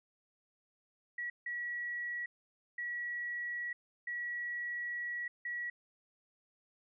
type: tone bursts at uneven times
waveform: sine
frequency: 1927 Hz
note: B6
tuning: 43 cents flat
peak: -36 dBFS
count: 5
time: 1.18-1.3 / 1.46-2.26 / 2.78-3.73 / 4.07-5.28 / 5.45-5.7 s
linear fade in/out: 5 ms
effects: none